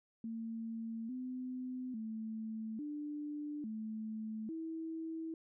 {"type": "tone with pitch steps", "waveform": "sine", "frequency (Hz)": [226.4, 254.2, 220.5, 295.9, 218.4, 323.9], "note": ["A3", "C4", "A3", "D4", "A3", "E4"], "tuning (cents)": [50, -50, 4, 13, -13, -30], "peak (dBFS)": -39, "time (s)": [0.24, 5.34], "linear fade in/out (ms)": 2, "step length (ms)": 850, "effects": []}